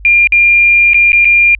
sine tone with dropouts, 2400 Hz, D7, 37 cents sharp, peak -4 dBFS, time 0.05-1.55 s, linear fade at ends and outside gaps 1 ms, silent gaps 0.272-0.322 / 0.934-0.944 / 1.12-1.13 / 1.247-1.253 s, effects added 50 Hz sine -29 dBFS peak until 1.59 s

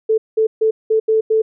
sine tone bursts at uneven times, 440 Hz, A4, in tune, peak -11 dBFS, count 6, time 0.09-0.18 / 0.37-0.47 / 0.61-0.71 / 0.9-1 / 1.08-1.21 / 1.3-1.42 s, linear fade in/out 10 ms, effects none

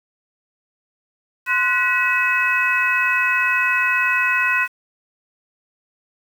sine tone cluster, 1040 / 1480 / 1935 / 2563 Hz, C6 / F#6 / B6 / E7, -11 / 0 / -36 / -49 cents, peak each -24 / -20 / -22 / -20 dBFS, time 1.46-4.68 s, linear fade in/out 50 ms, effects 7-bit

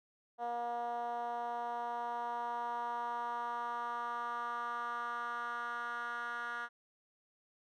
10% pulse tone with band-pass filter sweep, 238.1 Hz, A#3, 37 cents sharp, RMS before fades -39 dBFS, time 0.38-6.69 s, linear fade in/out 50 ms, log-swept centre 710 to 1500 Hz, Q 3.5, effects none

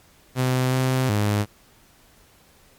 sawtooth tone with pitch steps, 128.2 / 129.8 / 103.9 Hz, C3 / C3 / G#2, -35 / -13 / +1 cents, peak -15 dBFS, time 0.35-1.46 s, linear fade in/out 50 ms, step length 370 ms, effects pink hiss -55 dBFS RMS until 2.78 s + MP3 96 kbps

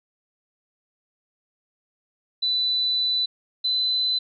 sine tone pair in turn, 3987 / 4022 Hz, B7 / B7, +16 / +31 cents, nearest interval unison, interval 15 cents, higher second, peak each -20 dBFS, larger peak neither, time 2.42-3.26 / 3.64-4.19 s, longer first, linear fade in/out 10 ms, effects none

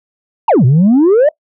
sine exponential two-way sweep, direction down then up, 1004 to 118.3 to 629 Hz, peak -3 dBFS, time 0.48-1.29 s, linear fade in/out 5 ms, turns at 0.65 s, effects noise-tail reverb RT60 0.1 s tail -22 dB re dry + tanh soft clip ceiling -4 dBFS

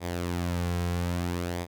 sawtooth tone with flanger, 87.4 Hz, F2, 2 cents sharp, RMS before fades -30 dBFS, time 0-1.67 s, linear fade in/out 50 ms, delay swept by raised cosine 0.7 to 3.4 ms, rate 0.61 Hz, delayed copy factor -0.5, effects none

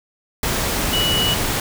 sine tone in noise, 2939 Hz, F#7, 12 cents flat, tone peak -18 dBFS, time 0.93-1.34 s, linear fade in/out 2 ms, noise pink, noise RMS -21 dBFS, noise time 0.43-1.6 s, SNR 0 dB, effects none

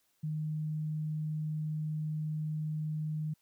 sine tone, 154.2 Hz, D#3, 15 cents flat, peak -32 dBFS, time 0.23-3.34 s, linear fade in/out 10 ms, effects white hiss -74 dBFS RMS until 3.41 s

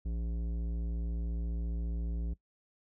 sine tone with tanh clipping, 57.2 Hz, A#1, 32 cents flat, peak -34 dBFS, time 0.05-2.34 s, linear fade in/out 10 ms, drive 13 dB, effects noise-tail reverb RT60 0.1 s tail -19 dB re dry

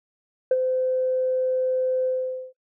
sine tone with ADSR envelope, 514 Hz, C5, 31 cents flat, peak -12 dBFS, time 0.51-2.53 s, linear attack 4 ms, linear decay 34 ms, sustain -8 dB, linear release 470 ms, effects noise-tail reverb RT60 0.1 s tail -21 dB re dry + tanh soft clip ceiling -12 dBFS

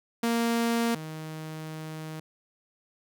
sawtooth tone pair in turn, 232.6 / 157.15 Hz, A#3 / D#3, -4 / +18 cents, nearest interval perfect fifth, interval 678 cents, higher first, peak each -20 / -32 dBFS, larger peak first, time 0.23-0.95 / 0.95-2.2 s, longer second, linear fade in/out 5 ms, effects none

